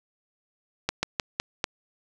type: slowing click train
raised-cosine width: 0.2 ms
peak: -7 dBFS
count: 5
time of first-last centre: 0.89-1.642 s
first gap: 140 ms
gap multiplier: 1.2
effects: 8-bit